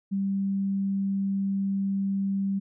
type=tone; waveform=sine; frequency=196 Hz; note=G3; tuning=in tune; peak=-24 dBFS; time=0.11-2.6 s; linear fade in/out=20 ms; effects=none